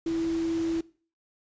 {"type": "tone in noise", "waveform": "sine", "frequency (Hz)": 329.6, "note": "E4", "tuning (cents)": 0, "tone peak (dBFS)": -25, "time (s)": [0.06, 0.81], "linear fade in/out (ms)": 5, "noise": "pink", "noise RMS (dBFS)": -43, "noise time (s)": [0.06, 0.81], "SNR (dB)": 15, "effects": ["noise-tail reverb RT60 0.4 s tail -20 dB re dry", "resampled to 16000 Hz"]}